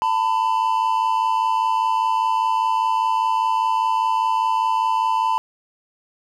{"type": "tone pair together", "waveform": "triangle", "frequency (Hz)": [895, 1000], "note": ["A5", "B5"], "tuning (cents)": [29, 21], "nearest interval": "major second", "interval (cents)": 192, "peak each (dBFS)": -18, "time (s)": [0.02, 5.38], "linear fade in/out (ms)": 0, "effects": []}